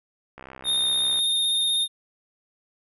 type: click train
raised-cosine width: 0.5 ms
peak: -25 dBFS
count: 54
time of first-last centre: 0.38-1.189 s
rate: 65.5 Hz
type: tone with vibrato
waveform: square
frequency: 3671 Hz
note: A#7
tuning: 27 cents flat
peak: -21 dBFS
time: 0.64-1.88 s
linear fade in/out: 50 ms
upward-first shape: square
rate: 16 Hz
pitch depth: 15 cents each way
effects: none